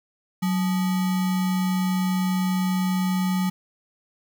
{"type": "tone with sample-and-hold", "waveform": "sine", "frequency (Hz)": 185, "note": "F#3", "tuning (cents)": 0, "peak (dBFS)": -20, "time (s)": [0.42, 3.5], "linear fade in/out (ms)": 10, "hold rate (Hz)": 1050, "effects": []}